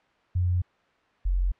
sine tone pair in turn, 89.5 / 44.97 Hz, F2 / F#1, +43 / -49 cents, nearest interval octave, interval 1192 cents, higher first, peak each -21 dBFS, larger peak neither, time 0.35-0.62 / 1.25-1.52 s, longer neither, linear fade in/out 10 ms, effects white hiss -63 dBFS RMS until 1.59 s + low-pass 2000 Hz 12 dB/octave

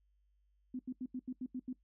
sine tone bursts, 254.4 Hz, C4, 48 cents flat, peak -37 dBFS, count 8, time 0.74-1.73 s, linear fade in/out 5 ms, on 52 ms, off 82 ms, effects noise-tail reverb RT60 0.1 s tail -18 dB re dry + added 50 Hz sine -70 dBFS peak until 1.83 s

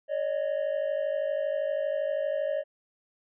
triangle tone pair together, 560 / 612.6 Hz, C#5 / D#5, +18 / -27 cents, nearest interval major second, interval 155 cents, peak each -27 dBFS, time 0.08-2.64 s, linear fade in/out 50 ms, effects tanh soft clip ceiling -17 dBFS + resampled to 8000 Hz

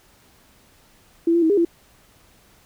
sine tone with pitch steps, 334.6 / 341.1 / 320.9 / 405.8 / 338.6 Hz, E4 / F4 / E4 / G#4 / E4, +26 / -41 / -46 / -40 / +46 cents, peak -14 dBFS, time 1.27-1.65 s, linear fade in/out 5 ms, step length 76 ms, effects pink hiss -55 dBFS RMS until 2.65 s

